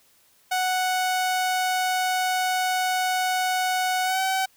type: tone with pitch glide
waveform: sawtooth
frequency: 740 to 761.2 Hz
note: F#5 to F#5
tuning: 0 to +49 cents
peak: -18 dBFS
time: 0.51-4.46 s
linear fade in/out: 10 ms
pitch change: +49 cents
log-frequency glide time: 4.04-4.2 s
effects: white hiss -60 dBFS RMS until 4.56 s